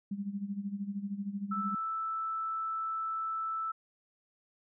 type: tone with tremolo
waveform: sine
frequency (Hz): 200.4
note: G3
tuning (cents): +38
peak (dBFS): -31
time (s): 0.11-1.75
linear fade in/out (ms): 5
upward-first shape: sine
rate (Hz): 13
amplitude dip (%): 75
type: tone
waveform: sine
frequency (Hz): 1318.5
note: E6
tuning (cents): 0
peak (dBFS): -32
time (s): 1.51-3.72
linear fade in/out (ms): 10
effects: none